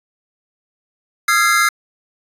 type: chord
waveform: square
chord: F minor seventh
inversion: third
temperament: equal with one note detuned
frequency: 1244.5 / 1362.6 / 1661.2 / 2093 Hz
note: Eb6 / F6 / Ab6 / C7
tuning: 0 / -43 / 0 / 0 cents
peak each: -20 / -17 / -20 / -17 dBFS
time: 1.28-1.69 s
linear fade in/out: 5 ms
effects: resampled to 32000 Hz